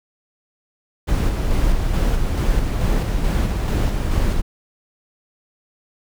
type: noise with tremolo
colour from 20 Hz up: brown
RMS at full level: -17 dBFS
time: 1.07-4.42 s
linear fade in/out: 20 ms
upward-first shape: square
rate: 2.3 Hz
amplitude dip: 30%
effects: none